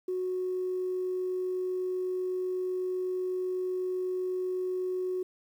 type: tone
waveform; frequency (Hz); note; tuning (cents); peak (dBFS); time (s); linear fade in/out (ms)
sine; 367.9; F#4; -10; -28; 0.08-5.23; 5
effects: tanh soft clip ceiling -24 dBFS + 10-bit